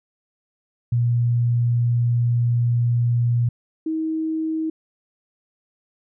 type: tone pair in turn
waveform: sine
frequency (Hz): 119.5 / 318.1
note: A#2 / D#4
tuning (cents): +43 / +38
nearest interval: octave + perfect fourth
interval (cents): 1695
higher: second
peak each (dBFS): -16 / -21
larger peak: first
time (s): 0.92-3.49 / 3.86-4.7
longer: first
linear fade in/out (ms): 5
effects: none